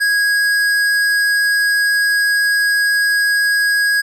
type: tone with hard clipping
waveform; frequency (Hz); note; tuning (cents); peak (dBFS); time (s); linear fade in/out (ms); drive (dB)
triangle; 1651; G#6; -11; -14; 0-4.02; 20; 17
effects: none

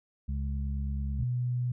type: harmonic tone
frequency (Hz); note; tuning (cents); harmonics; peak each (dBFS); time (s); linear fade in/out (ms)
69.3; C#2; 0; 1 / 2 / 3; -30 / -38 / -40; 0.28-1.24; 10
type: tone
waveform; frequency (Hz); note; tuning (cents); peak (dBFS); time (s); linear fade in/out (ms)
sine; 123.47; B2; 0; -27; 1.19-1.72; 5
effects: none

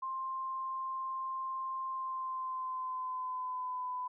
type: tone with pitch glide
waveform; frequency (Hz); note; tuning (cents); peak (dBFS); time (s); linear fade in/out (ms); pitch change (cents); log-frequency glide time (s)
sine; 1053 to 1002; C6 to B5; +11 to +25; -35; 0.02-4.08; 10; -86; 1.88-3.93
effects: none

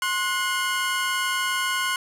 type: tone pair together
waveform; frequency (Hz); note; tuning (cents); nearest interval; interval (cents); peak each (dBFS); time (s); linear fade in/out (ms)
25% pulse; 1058.1 / 1463; C6 / F#6; +19 / -20; tritone; 561; -22; 0.02-1.96; 2
effects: resampled to 32000 Hz + 7-bit

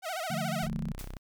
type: tone with vibrato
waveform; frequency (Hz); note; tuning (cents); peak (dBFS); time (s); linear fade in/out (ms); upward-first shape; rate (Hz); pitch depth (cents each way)
sawtooth; 693; F5; -14; -29; 0.02-0.69; 50; sine; 14; 180
type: chord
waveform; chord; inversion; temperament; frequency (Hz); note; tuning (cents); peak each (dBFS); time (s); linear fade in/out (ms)
sine; D minor; none; equal with one note detuned; 148.45 / 174.61 / 220; D3 / F3 / A3; +19 / 0 / 0; -36; 0.3-0.92; 5
type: tone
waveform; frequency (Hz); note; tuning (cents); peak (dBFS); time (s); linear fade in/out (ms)
sawtooth; 31.95; C1; -40; -35; 0.62-1.17; 0
type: noise with exponential decay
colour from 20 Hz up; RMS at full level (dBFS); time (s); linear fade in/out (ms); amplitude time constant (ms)
white; -42; 0.99-1.19; 1; 42
effects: none

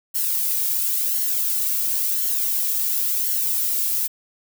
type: noise with flanger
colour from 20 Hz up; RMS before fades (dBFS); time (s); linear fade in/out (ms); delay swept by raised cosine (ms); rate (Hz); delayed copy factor
violet; -22; 0.14-4.08; 20; 0.81 to 2.01; 0.95; -0.55
effects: none

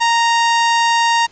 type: tone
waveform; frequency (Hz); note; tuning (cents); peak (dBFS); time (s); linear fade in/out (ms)
sawtooth; 930; A#5; -4; -8; 0-1.27; 20
effects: pink hiss -48 dBFS RMS until 1.31 s + resampled to 16000 Hz

